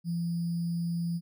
sine tone with sample-and-hold, 170 Hz, F3, 46 cents flat, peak -28 dBFS, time 0.04-1.21 s, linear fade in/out 50 ms, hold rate 4900 Hz, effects none

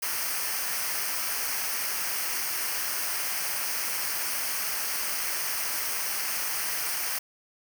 white noise with comb filter, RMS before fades -30 dBFS, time 0.02-7.19 s, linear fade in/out 10 ms, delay 0.27 ms, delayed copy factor -0.7, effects none

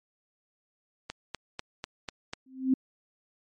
click train, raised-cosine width 0.2 ms, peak -17 dBFS, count 6, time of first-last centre 1.1-2.335 s, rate 4.05 Hz
sine tone with exponential growth, 261.6 Hz, C4, in tune, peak -17 dBFS, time 2.46-2.74 s, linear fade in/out 5 ms, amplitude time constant 59 ms
effects MP3 48 kbps

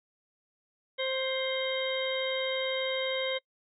harmonic tone with a mistuned harmonic, 526 Hz, C5, 9 cents sharp, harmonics 1 / 2 / 3 / 4 / 6 / 7, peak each -31 / -43 / -43 / -36 / -36 / -38 dBFS, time 0.98-3.39 s, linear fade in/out 20 ms, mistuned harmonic 7, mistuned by +38 cents, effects noise-tail reverb RT60 0.1 s tail -25 dB re dry

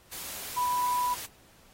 sine tone in noise, 987.8 Hz, B5, in tune, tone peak -25 dBFS, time 0.56-1.15 s, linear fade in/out 20 ms, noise white, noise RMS -39 dBFS, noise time 0.11-1.27 s, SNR +11 dB, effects pink hiss -59 dBFS RMS until 1.73 s + AAC 48 kbps

